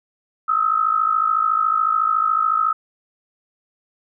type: tone pair together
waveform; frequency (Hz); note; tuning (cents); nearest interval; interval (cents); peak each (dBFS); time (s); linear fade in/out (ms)
sine; 1264.6 / 1318.5; D#6 / E6; +28 / 0; minor second; 72; -18 / -19; 0.48-2.73; 10
effects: none